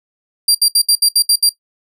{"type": "tone bursts", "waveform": "25% pulse", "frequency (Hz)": 4741, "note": "D8", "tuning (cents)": 16, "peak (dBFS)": -4, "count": 8, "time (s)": [0.48, 1.493], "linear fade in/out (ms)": 5, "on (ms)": 68, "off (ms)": 67, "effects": ["noise-tail reverb RT60 0.1 s tail -17 dB re dry"]}